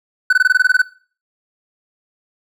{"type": "tone bursts", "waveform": "triangle", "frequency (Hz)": 1500, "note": "F#6", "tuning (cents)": 23, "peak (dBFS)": -6, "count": 11, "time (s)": [0.3, 0.819], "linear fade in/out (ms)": 5, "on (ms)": 29, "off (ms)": 20, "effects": ["noise-tail reverb RT60 0.4 s tail -18 dB re dry"]}